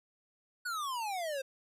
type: exponential sweep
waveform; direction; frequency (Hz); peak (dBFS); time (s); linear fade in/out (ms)
square; down; 1500 to 521; -35; 0.65-1.42; 10
effects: resampled to 32000 Hz